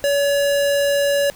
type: tone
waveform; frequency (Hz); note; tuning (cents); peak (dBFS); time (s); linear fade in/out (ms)
square; 567; C#5; +39; -16; 0.04-1.3; 0
effects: pink hiss -44 dBFS RMS until 1.35 s